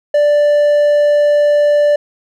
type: tone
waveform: triangle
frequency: 587.3 Hz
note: D5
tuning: in tune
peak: -6 dBFS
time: 0.14-1.96 s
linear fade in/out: 5 ms
effects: none